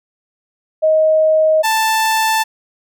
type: tone pair in turn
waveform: sine / sawtooth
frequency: 628 / 882.5 Hz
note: D#5 / A5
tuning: +16 / +5 cents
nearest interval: tritone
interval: 589 cents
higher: second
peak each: -9 dBFS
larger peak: neither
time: 0.82-1.63 / 1.63-2.44 s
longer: neither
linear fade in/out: 20 ms
effects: none